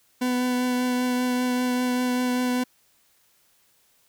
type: tone with vibrato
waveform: 40% pulse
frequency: 249.5 Hz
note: B3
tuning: 18 cents sharp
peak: -21 dBFS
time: 0.21-2.64 s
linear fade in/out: 10 ms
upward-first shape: triangle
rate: 5.1 Hz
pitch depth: 14 cents each way
effects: white hiss -63 dBFS RMS until 4.08 s